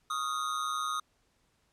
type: tone with amplitude modulation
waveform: square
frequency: 1244.5 Hz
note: D#6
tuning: in tune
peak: -28 dBFS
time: 0.1-1 s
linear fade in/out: 5 ms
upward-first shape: sine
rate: 140 Hz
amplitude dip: 80%
effects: pink hiss -72 dBFS RMS until 1.72 s + low-pass 10000 Hz 12 dB/octave